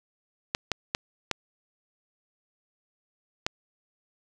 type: clicks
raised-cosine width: 0.2 ms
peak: -8 dBFS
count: 5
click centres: 0.549 / 0.717 / 0.949 / 1.313 / 3.465 s
effects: none